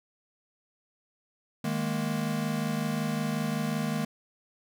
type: chord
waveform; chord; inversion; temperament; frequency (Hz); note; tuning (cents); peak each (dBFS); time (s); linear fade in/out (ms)
square; D# suspended fourth; none; equal; 155.56 / 207.7 / 233.1; D#3 / G#3 / A#3; 0 / 0 / 0; -33; 1.64-4.05; 5
effects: none